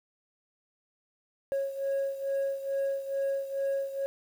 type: beating tone pair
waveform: sine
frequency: 548 / 550.3 Hz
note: C#5 / C#5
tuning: -20 / -13 cents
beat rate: 2.3 Hz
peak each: -28 / -32 dBFS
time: 1.52-4.06 s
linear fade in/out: 0 ms
effects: tanh soft clip ceiling -25 dBFS + 9-bit